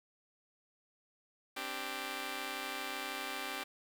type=chord; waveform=5% pulse; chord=C suspended second; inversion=none; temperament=just; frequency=261.6 / 294.3 / 392.4 Hz; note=C4 / D4 / G4; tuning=0 / +4 / +2 cents; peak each=-33 dBFS; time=1.56-3.64 s; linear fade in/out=10 ms; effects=10-bit